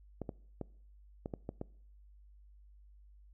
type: clicks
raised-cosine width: 2 ms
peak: -25 dBFS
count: 7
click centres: 0.217 / 0.292 / 0.613 / 1.259 / 1.338 / 1.491 / 1.614 s
effects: noise-tail reverb RT60 0.6 s tail -23 dB re dry + added 50 Hz sine -56 dBFS peak until 3.33 s